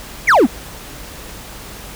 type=exponential sweep; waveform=triangle; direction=down; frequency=2489 to 196 Hz; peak=-5 dBFS; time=0.27-0.47 s; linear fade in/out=20 ms; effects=added 50 Hz sine -40 dBFS peak until 1.95 s + pink hiss -34 dBFS RMS until 1.95 s